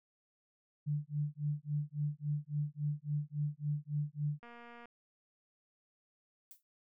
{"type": "tone with tremolo", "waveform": "sine", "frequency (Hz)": 147.7, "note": "D3", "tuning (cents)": 10, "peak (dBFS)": -30, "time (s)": [0.86, 4.4], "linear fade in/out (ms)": 20, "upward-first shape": "sine", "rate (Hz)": 3.6, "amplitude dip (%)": 100}
{"type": "click train", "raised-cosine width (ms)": 0.5, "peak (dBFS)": -39, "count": 102, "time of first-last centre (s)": [4.43, 4.856], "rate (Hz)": 237}
{"type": "noise with exponential decay", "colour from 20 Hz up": "violet", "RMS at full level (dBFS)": -49, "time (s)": [6.51, 6.63], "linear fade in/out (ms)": 0, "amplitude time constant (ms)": 25}
{"effects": []}